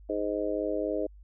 harmonic tone, 103.83 Hz, G#2, in tune, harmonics 3 / 4 / 5 / 6, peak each -33 / -33 / -33 / -33 dBFS, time 0.09-1.07 s, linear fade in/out 10 ms, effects added 50 Hz sine -48 dBFS peak until 1.23 s

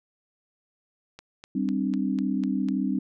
click train, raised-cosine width 0.2 ms, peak -25 dBFS, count 7, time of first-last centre 1.19-2.686 s, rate 4.01 Hz
sine chord, G suspended fourth, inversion none, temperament equal with one note detuned, 196 / 261.6 / 299.3 Hz, G3 / C4 / D4, 0 / 0 / +33 cents, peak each -27 / -27 / -30 dBFS, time 1.55-2.99 s, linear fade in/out 5 ms
effects none

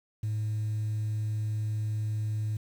sine tone, 107.5 Hz, A2, 40 cents flat, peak -26 dBFS, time 0.23-2.57 s, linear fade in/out 5 ms, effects tanh soft clip ceiling -26 dBFS + 9-bit

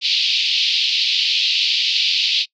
white band-pass noise, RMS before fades -18 dBFS, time 0.01-2.46 s, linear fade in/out 50 ms, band 2600 to 4600 Hz, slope 48 dB/octave, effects noise-tail reverb RT60 0.1 s tail -23 dB re dry

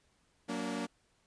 sawtooth chord, Gb augmented, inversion none, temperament equal with one note detuned, 185 / 233.1 / 288.3 Hz, Gb3 / Bb3 / D4, 0 / 0 / -32 cents, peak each -38 / -34 / -35 dBFS, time 0.48-0.87 s, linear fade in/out 20 ms, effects pink hiss -72 dBFS RMS until 1.26 s + resampled to 22050 Hz

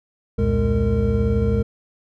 triangle tone cluster, 65.1 / 83.2 / 115.7 / 209 / 458 Hz, C2 / E2 / A#2 / G#3 / A#4, -8 / +17 / -13 / +11 / -31 cents, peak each -21 dBFS, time 0.38-1.63 s, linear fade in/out 10 ms, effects none

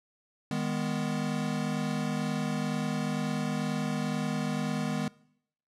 square chord, G# minor, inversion second, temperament equal with one note detuned, 155.56 / 204.8 / 246.9 Hz, D#3 / G#3 / B3, 0 / -24 / 0 cents, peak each -34 dBFS, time 0.51-5.08 s, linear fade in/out 2 ms, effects noise-tail reverb RT60 0.7 s tail -22 dB re dry + low-pass 9000 Hz 12 dB/octave

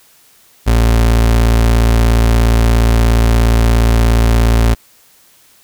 35% pulse tone, 57 Hz, A#1, 38 cents flat, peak -6 dBFS, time 0.66-4.75 s, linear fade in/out 20 ms, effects white hiss -48 dBFS RMS until 5.63 s

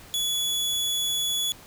sawtooth tone, 3400 Hz, G#7, 40 cents sharp, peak -21 dBFS, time 0.14-1.52 s, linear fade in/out 0 ms, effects pink hiss -48 dBFS RMS until 1.66 s

